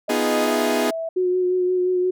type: tone with pitch glide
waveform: sine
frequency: 620 to 655 Hz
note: D#5 to E5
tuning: -6 to -11 cents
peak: -24 dBFS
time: 0.08-1.09 s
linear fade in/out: 5 ms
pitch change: +95 cents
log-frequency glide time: 0.4-0.52 s
type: chord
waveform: sawtooth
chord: F half-diminished seventh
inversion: second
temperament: equal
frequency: 246.9 / 311.1 / 349.2 / 415.3 Hz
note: Cb4 / Eb4 / F4 / Ab4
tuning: 0 / 0 / 0 / 0 cents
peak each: -20 / -22 / -24 / -19 dBFS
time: 0.09-0.91 s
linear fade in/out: 10 ms
type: tone with vibrato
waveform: sine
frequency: 364.4 Hz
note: F#4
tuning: 26 cents flat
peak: -17 dBFS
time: 1.16-2.11 s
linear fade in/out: 10 ms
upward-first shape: sine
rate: 5.7 Hz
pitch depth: 19 cents each way
effects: none